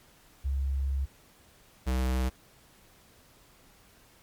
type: tone pair in turn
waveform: sine / square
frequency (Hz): 68 / 63.92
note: C#2 / C2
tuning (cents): -33 / -40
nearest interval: minor second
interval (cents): 107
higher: first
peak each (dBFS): -26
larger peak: neither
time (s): 0.44-1.06 / 1.86-2.3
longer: first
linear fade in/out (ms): 20
effects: pink hiss -59 dBFS RMS until 4.22 s + MP3 96 kbps

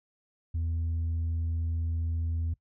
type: tone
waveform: sine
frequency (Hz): 82.41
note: E2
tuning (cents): 0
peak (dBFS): -25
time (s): 0.54-2.54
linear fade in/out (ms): 10
effects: noise-tail reverb RT60 0.1 s tail -22 dB re dry + tanh soft clip ceiling -26 dBFS

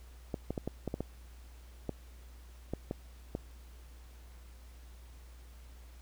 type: clicks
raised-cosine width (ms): 2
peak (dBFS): -21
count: 11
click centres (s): 0.342 / 0.506 / 0.578 / 0.676 / 0.877 / 0.941 / 1.006 / 1.893 / 2.736 / 2.911 / 3.351
effects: added 60 Hz sine -50 dBFS peak until 6.01 s + pink hiss -62 dBFS RMS until 6.01 s

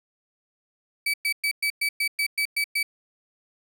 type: tone bursts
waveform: 35% pulse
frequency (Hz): 2294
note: D7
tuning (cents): -41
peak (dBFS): -20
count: 10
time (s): 1.06-2.83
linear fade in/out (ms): 5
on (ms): 78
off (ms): 110
effects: none

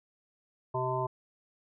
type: harmonic tone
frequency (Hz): 128.3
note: C3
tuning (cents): -34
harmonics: 1 / 3 / 5 / 7 / 8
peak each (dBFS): -35 / -35 / -35 / -35 / -35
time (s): 0.74-1.07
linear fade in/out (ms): 10
effects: none

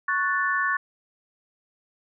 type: chord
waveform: sine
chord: F# minor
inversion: second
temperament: equal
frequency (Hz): 1108.7 / 1480 / 1760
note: C#6 / F#6 / A6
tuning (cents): 0 / 0 / 0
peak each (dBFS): -26 / -27 / -25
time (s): 0.08-0.77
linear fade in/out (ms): 5
effects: none

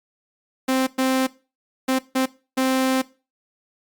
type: tone bursts at uneven times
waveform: sawtooth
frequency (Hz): 261.6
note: C4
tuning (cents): 0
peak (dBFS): -14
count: 5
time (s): 0.68-0.87 / 0.98-1.27 / 1.88-1.99 / 2.15-2.26 / 2.57-3.02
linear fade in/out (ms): 10
effects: noise-tail reverb RT60 0.3 s tail -18 dB re dry + Opus 48 kbps

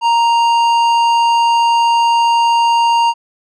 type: tone with tanh clipping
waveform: sine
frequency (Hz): 932.3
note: A#5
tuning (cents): 0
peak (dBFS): -11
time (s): 0.01-3.14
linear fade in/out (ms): 50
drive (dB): 12
effects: none

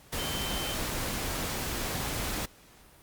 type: tone in noise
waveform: sine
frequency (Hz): 3091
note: G7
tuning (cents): -25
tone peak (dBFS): -37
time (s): 0.18-0.75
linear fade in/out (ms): 10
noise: pink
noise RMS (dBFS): -33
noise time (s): 0.12-2.46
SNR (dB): -7
effects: pink hiss -56 dBFS RMS until 3.02 s + Opus 48 kbps

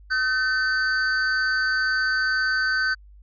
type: tone with amplitude modulation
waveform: square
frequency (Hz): 1527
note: G6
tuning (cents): -46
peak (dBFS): -18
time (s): 0.1-2.95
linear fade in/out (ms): 20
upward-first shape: sine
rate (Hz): 258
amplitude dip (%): 60
effects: added 50 Hz sine -45 dBFS peak until 3.22 s + resampled to 11025 Hz

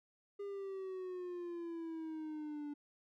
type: exponential sweep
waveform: triangle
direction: down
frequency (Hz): 405.6 to 290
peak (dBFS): -39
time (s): 0.39-2.74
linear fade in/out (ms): 10
effects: none

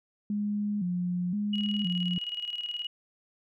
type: tone with vibrato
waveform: sine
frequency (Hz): 192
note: G3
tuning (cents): -36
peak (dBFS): -27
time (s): 0.3-2.18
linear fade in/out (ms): 2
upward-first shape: square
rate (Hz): 0.97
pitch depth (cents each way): 130
type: tone with tremolo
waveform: sine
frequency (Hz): 2900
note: F#7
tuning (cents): -35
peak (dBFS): -30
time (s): 1.53-2.87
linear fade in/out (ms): 5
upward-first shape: square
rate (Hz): 19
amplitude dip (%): 60
effects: none

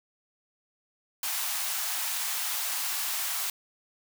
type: high-pass noise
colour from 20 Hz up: white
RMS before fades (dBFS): -31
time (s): 1.23-3.5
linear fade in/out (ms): 2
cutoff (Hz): 680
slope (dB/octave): 48
effects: none

